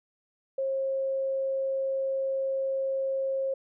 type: tone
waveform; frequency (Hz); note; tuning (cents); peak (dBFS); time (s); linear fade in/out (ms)
sine; 537; C5; +45; -26; 0.58-3.54; 5
effects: none